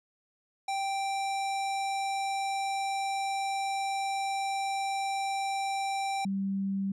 square / sine tone pair in turn, 784 / 195.27 Hz, G5 / G3, 0 / -6 cents, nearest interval 2 octaves, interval 2406 cents, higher first, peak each -30 / -28 dBFS, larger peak second, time 0.68-6.25 / 6.25-6.92 s, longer first, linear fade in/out 5 ms, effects resampled to 22050 Hz

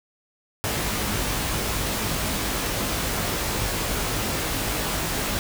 pink noise with comb filter, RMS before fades -26 dBFS, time 0.64-5.39 s, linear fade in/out 0 ms, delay 19 ms, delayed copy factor +0.6, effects none

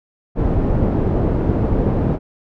pink low-pass noise, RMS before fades -17 dBFS, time 0.35-2.19 s, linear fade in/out 50 ms, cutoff 480 Hz, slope 12 dB/octave, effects none

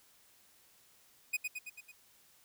45% pulse tone with echo, 2489 Hz, D#7, in tune, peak -30 dBFS, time 1.33-1.37 s, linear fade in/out 10 ms, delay 110 ms, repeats 5, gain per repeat -4 dB, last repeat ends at 1.92 s, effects white hiss -65 dBFS RMS until 2.44 s

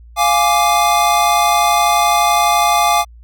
square chord, D diminished, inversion first, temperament equal, 698.5 / 830.6 / 1174.7 Hz, F5 / Ab5 / D6, 0 / 0 / 0 cents, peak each -16 dBFS, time 0.16-3.05 s, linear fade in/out 50 ms, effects added 58 Hz sine -37 dBFS peak until 3.23 s

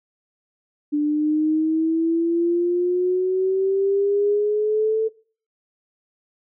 sine exponential sweep, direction up, 293.7 to 444.6 Hz, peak -17 dBFS, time 0.92-5.09 s, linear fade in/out 20 ms, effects noise-tail reverb RT60 0.4 s tail -19 dB re dry

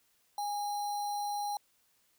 sine tone with sample-and-hold, 822 Hz, G#5, 18 cents flat, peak -32 dBFS, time 0.38-1.57 s, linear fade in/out 2 ms, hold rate 4900 Hz, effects white hiss -71 dBFS RMS until 2.18 s

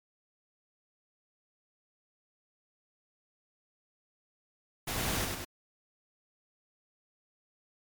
pink noise with echo, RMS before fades -34 dBFS, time 4.87-5.25 s, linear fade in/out 10 ms, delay 100 ms, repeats 2, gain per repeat -3 dB, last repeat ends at 5.45 s, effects MP3 96 kbps

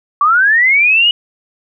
sine linear sweep, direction up, 1126 to 2951 Hz, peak -7 dBFS, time 0.21-1.11 s, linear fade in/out 2 ms, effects none

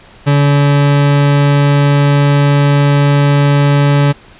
40% pulse tone, 143.1 Hz, D3, 45 cents flat, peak -6 dBFS, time 0.26-4.13 s, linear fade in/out 20 ms, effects pink hiss -40 dBFS RMS until 4.39 s + resampled to 8000 Hz

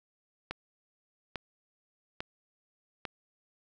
click train, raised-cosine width 0.3 ms, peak -19 dBFS, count 4, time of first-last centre 0.51-3.052 s, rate 1.18 Hz, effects none

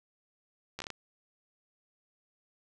slowing click train, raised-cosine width 0.2 ms, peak -21 dBFS, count 6, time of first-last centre 0.79-0.903 s, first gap 13 ms, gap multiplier 1.28, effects none

